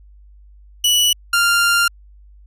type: tone pair in turn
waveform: sawtooth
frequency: 2949 / 1394.4 Hz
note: F#7 / F6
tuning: -6 / -3 cents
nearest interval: octave + minor second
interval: 1297 cents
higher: first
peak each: -9 dBFS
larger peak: neither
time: 0.84-1.13 / 1.33-1.88 s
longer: second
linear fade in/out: 5 ms
effects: added 50 Hz sine -42 dBFS peak until 2.46 s + resampled to 32000 Hz